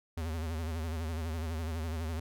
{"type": "tone with vibrato", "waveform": "square", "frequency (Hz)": 80.7, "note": "E2", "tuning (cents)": -36, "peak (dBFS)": -34, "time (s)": [0.17, 2.2], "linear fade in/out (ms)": 5, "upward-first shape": "sine", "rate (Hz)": 12, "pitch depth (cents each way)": 88, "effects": []}